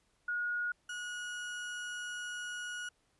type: tone pair in turn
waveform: sine / 35% pulse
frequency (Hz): 1444 / 1453.2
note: F#6 / F#6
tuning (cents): -43 / -32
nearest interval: unison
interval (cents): 11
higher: second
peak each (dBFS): -32 / -37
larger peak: first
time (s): 0.28-0.72 / 0.89-2.89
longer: second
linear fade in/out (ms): 5
effects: pink hiss -74 dBFS RMS until 3.19 s + resampled to 24000 Hz